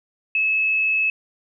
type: tone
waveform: sine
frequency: 2593 Hz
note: E7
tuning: 29 cents flat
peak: -17 dBFS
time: 0.35-1.1 s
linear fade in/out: 2 ms
effects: none

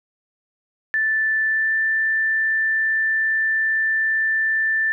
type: tone with pitch glide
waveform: sine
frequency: 1760 to 1771.2 Hz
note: A6 to A6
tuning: 0 to +11 cents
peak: -17 dBFS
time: 0.94-4.92 s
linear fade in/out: 0 ms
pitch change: +11 cents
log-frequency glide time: 1.47-1.75 s
effects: none

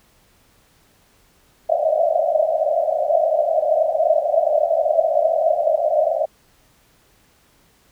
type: band-pass noise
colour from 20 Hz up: pink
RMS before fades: -18 dBFS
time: 1.69-6.26 s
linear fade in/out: 10 ms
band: 600 to 680 Hz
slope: 96 dB/octave
effects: pink hiss -57 dBFS RMS until 7.91 s

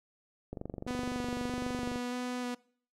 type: click train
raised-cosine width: 2 ms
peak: -25 dBFS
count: 35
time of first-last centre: 0.53-1.959 s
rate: 23.8 Hz
type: tone with vibrato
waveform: sawtooth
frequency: 246.9 Hz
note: B3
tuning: in tune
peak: -30 dBFS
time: 0.87-2.55 s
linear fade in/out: 10 ms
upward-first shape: square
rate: 1.6 Hz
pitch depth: 10 cents each way
effects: noise-tail reverb RT60 0.5 s tail -22 dB re dry + low-pass 9000 Hz 12 dB/octave

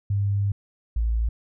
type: tone pair in turn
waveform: sine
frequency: 100.4 / 56.35 Hz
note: G2 / A1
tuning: +42 / +42 cents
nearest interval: minor seventh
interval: 1000 cents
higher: first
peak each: -20 dBFS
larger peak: neither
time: 0.1-0.52 / 0.96-1.29 s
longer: first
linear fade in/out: 5 ms
effects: none

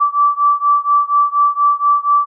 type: beating tone pair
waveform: sine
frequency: 1159 / 1163.2 Hz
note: D6 / D6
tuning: -23 / -17 cents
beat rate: 4.2 Hz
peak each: -13 / -14 dBFS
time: 0-2.26 s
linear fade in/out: 20 ms
effects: none

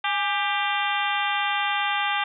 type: harmonic tone with a mistuned harmonic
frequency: 395.3 Hz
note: G4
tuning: 15 cents sharp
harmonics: 2 / 3 / 4 / 5 / 6 / 7 / 8 / 9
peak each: -27 / -29 / -30 / -31 / -32 / -32 / -33 / -34 dBFS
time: 0.04-2.24 s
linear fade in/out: 5 ms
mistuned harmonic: 2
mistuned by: +69 cents
effects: none

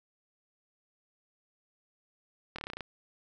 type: slowing click train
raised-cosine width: 0.3 ms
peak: -22 dBFS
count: 9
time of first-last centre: 2.56-2.807 s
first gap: 25 ms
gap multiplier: 1.06
effects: none

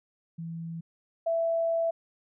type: tone pair in turn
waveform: sine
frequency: 165.6 / 663.6 Hz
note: E3 / E5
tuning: +8 / +11 cents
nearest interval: 2 octaves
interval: 2403 cents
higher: second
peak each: -34 / -24 dBFS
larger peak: second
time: 0.38-0.81 / 1.26-1.91 s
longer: second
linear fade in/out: 10 ms
effects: none

